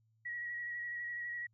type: tone with vibrato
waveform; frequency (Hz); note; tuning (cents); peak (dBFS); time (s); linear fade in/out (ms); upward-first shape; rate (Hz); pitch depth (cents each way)
sine; 1915; A#6; +46; -38; 0.25-1.47; 10; square; 12; 17
effects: added 111 Hz sine -70 dBFS peak until 1.53 s